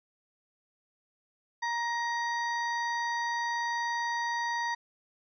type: harmonic tone with a mistuned harmonic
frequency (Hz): 941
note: A#5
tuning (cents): +16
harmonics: 1 / 2 / 4 / 5 / 6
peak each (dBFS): -31 / -33 / -46 / -44 / -47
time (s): 1.62-4.75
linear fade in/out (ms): 10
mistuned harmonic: 6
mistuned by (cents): +86
effects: none